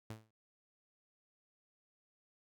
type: tone with exponential decay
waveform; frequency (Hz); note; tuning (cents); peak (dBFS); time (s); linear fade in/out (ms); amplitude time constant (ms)
sawtooth; 110; A2; 0; -38; 0.1-0.31; 5; 44
effects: none